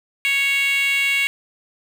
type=tone with high-pass filter; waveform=10% pulse; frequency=554.4 Hz; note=C#5; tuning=in tune; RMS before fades=-19 dBFS; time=0.25-1.27 s; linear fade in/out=0 ms; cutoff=2400 Hz; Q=9.1; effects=none